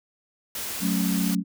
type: noise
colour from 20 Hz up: white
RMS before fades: -32 dBFS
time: 0.55-1.35 s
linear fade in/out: 2 ms
type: chord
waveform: sine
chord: F# minor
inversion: none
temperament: equal with one note detuned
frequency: 185 / 218.9 / 277.2 Hz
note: F#3 / A3 / C#4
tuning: 0 / -9 / 0 cents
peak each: -24 / -27 / -29 dBFS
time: 0.8-1.44 s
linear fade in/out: 50 ms
effects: none